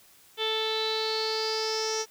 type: tone with low-pass filter sweep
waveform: sawtooth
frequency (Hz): 439.8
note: A4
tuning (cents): -1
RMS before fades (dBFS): -29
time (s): 0.37-2.06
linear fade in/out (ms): 50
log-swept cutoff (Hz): 3400 to 5800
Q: 9.2
effects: white hiss -57 dBFS RMS until 2.1 s